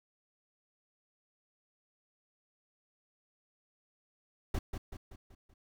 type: noise with echo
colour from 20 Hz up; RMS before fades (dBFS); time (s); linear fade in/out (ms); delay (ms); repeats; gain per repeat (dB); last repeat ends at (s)
brown; -32; 4.54-4.59; 5; 190; 5; -6; 5.54
effects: none